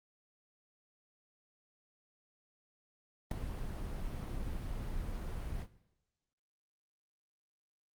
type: noise with ADSR envelope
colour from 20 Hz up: brown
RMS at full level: -27 dBFS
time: 3.31-5.67 s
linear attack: 3 ms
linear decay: 9 ms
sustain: -12 dB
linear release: 56 ms
effects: noise-tail reverb RT60 0.9 s tail -17 dB re dry + Opus 32 kbps